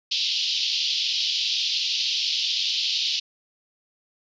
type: band-pass noise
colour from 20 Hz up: pink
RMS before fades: -25 dBFS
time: 0.11-3.2 s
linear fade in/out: 10 ms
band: 2900 to 5200 Hz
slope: 48 dB/octave
effects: resampled to 16000 Hz